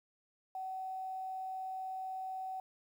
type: tone with quantisation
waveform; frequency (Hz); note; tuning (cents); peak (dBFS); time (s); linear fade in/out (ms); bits
sine; 756; F#5; +37; -38; 0.55-2.6; 2; 11
effects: none